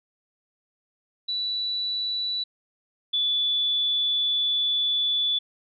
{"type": "tone pair in turn", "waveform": "sine", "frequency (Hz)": [3951, 3460], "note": ["B7", "A7"], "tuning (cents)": [0, -30], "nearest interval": "major second", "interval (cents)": 230, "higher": "first", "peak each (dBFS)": [-25, -21], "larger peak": "second", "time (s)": [[1.28, 2.44], [3.13, 5.39]], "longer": "second", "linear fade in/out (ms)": 10, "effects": []}